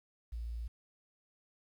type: tone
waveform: sine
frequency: 57.6 Hz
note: A#1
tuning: 20 cents flat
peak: -37 dBFS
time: 0.32-0.68 s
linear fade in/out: 10 ms
effects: 11-bit